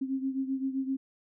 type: beating tone pair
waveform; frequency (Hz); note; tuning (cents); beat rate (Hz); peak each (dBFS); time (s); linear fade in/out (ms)
sine; 265.3 / 273; C4 / C#4; +24 / -26; 7.7; -30 / -35; 0.01-0.97; 10
effects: none